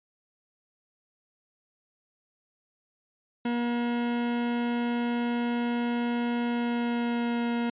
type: tone with pitch glide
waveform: 40% pulse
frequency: 238.7 to 236.4 Hz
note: A#3 to A#3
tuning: +41 to +24 cents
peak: -25 dBFS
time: 3.45-7.7 s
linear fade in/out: 5 ms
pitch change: -17 cents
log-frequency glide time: 6.43-7.5 s
effects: resampled to 8000 Hz